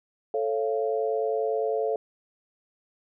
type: chord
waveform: sine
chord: A augmented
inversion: none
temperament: just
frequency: 440 / 550 / 687.5 Hz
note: A4 / C#5 / E#5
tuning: 0 / -14 / -27 cents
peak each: -26 / -30 / -30 dBFS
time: 0.34-1.96 s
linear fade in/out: 2 ms
effects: none